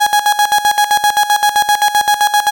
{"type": "tone with tremolo", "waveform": "35% pulse", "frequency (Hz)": 830.6, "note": "G#5", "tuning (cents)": 0, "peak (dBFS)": -6, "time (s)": [0, 2.51], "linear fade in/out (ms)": 20, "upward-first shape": "square", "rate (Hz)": 7.7, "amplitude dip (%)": 75, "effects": []}